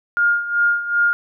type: tone with tremolo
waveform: sine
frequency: 1415 Hz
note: F6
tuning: 22 cents sharp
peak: -12 dBFS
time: 0.17-1.13 s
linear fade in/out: 0 ms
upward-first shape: sine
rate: 2.6 Hz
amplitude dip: 75%
effects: none